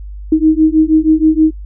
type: beating tone pair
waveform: sine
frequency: 311.1 / 317.4 Hz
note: D#4 / D#4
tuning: 0 / +35 cents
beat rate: 6.3 Hz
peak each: -10 dBFS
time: 0.32-1.51 s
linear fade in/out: 5 ms
effects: noise-tail reverb RT60 0.1 s tail -26 dB re dry + added 50 Hz sine -25 dBFS peak until 1.65 s